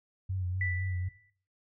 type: tone with vibrato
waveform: sine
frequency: 92.1 Hz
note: F#2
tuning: 7 cents flat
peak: -30 dBFS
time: 0.29-1.09 s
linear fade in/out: 10 ms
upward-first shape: sine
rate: 4 Hz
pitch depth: 50 cents each way
type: tone with exponential decay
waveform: sine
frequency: 1975.5 Hz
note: B6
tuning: in tune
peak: -29 dBFS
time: 0.61-1.3 s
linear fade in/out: 2 ms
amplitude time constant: 150 ms
effects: noise-tail reverb RT60 0.5 s tail -17 dB re dry